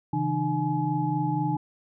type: tone cluster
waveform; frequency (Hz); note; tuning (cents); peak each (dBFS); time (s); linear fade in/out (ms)
sine; 138.1 / 162.2 / 302.3 / 846; C#3 / E3 / D#4 / G#5; -6 / -28 / -50 / +32; -29; 0.13-1.57; 5
effects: none

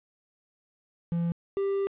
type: tone pair in turn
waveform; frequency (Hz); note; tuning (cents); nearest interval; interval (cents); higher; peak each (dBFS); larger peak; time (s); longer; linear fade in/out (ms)
triangle; 170 / 394.4; F3 / G4; -46 / +11; octave + minor third; 1457; second; -23; neither; 1.12-1.32 / 1.57-1.87; second; 0
effects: resampled to 8000 Hz + 10-bit

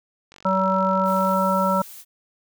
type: click train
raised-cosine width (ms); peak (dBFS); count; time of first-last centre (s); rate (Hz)
0.2; -28; 49; 0.32-1.335; 47.3
type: harmonic tone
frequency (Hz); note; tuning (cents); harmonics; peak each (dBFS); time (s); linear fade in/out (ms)
190; F#3; +46; 1 / 3 / 5 / 7; -23 / -23 / -23 / -23; 0.45-1.82; 5
type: noise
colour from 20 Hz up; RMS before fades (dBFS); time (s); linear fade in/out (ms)
blue; -41; 1.04-2.05; 50
effects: none

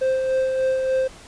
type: tone with tremolo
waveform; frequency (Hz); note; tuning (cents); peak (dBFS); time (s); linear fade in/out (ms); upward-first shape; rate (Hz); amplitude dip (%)
triangle; 523.3; C5; 0; -15; 0.01-1.08; 10; sine; 3.4; 35
effects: pink hiss -44 dBFS RMS until 1.27 s + resampled to 22050 Hz

